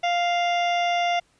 harmonic tone with a mistuned harmonic, 698.5 Hz, F5, in tune, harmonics 1 / 2 / 3 / 4 / 5 / 7 / 8 / 9, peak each -21 / -36 / -29 / -32 / -35 / -48 / -43 / -48 dBFS, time 0.03-1.2 s, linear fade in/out 10 ms, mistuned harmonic 9, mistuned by -46 cents, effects pink hiss -63 dBFS RMS until 1.39 s + resampled to 22050 Hz

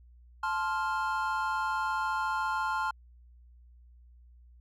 triangle chord, F major, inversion first, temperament just, 873.1 / 1047.7 / 1396.9 Hz, A5 / C6 / F6, -14 / +2 / 0 cents, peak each -31 dBFS, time 0.43-2.91 s, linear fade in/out 5 ms, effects added 60 Hz sine -53 dBFS peak until 4.6 s

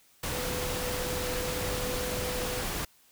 sine tone in noise, 498.7 Hz, B4, 17 cents sharp, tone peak -35 dBFS, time 0.32-2.62 s, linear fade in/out 5 ms, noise pink, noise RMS -33 dBFS, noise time 0.23-2.85 s, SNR -5 dB, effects white hiss -62 dBFS RMS until 3.11 s

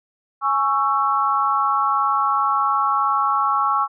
sine chord, C# minor, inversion second, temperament just, 831.5 / 1108.7 / 1330.5 Hz, G#5 / C#6 / E6, +2 / 0 / +16 cents, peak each -23 / -19 / -21 dBFS, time 0.41-3.88 s, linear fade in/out 50 ms, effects none

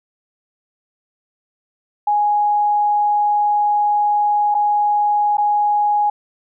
sine tone with dropouts, 830.6 Hz, G#5, in tune, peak -13 dBFS, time 2.07-6.1 s, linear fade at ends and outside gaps 5 ms, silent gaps 4.544-4.549 / 5.371-5.381 s, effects none

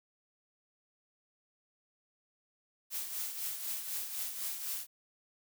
blue noise with tremolo, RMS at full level -36 dBFS, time 2.9-4.87 s, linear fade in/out 50 ms, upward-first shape triangle, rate 4 Hz, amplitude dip 60%, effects none

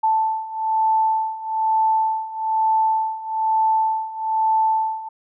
sine beating tone pair, 880 / 881.1 Hz, A5 / A5, 0 / +2 cents, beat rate 1.1 Hz, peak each -22 / -19 dBFS, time 0.03-5.09 s, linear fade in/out 10 ms, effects none

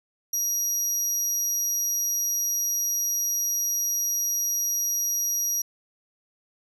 35% pulse tone, 5750 Hz, F8, 50 cents sharp, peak -21 dBFS, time 0.33-5.62 s, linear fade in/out 5 ms, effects none

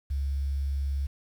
sine tone with quantisation, 69.3 Hz, C#2, in tune, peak -26 dBFS, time 0.1-1.07 s, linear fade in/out 10 ms, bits 9, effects none

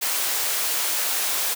white high-pass noise, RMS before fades -24 dBFS, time 0.01-1.55 s, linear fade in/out 20 ms, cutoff 460 Hz, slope 12 dB/octave, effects none

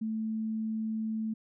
sine tone, 220 Hz, A3, in tune, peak -30 dBFS, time 0.01-1.34 s, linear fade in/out 10 ms, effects none

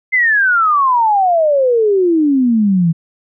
sine exponential sweep, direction down, 2093 to 159.9 Hz, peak -9 dBFS, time 0.12-2.93 s, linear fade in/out 20 ms, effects none

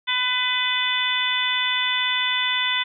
harmonic tone, 501 Hz, B4, 25 cents sharp, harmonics 2 / 3 / 4 / 5 / 6 / 7, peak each -29 / -30 / -25 / -30 / -28 / -24 dBFS, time 0.07-2.84 s, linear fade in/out 20 ms, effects none

